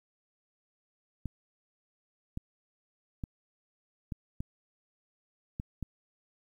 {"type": "clicks", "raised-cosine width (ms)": 5, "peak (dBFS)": -23, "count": 7, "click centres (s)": [1.257, 2.374, 3.238, 4.122, 4.405, 5.599, 5.827], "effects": ["10-bit"]}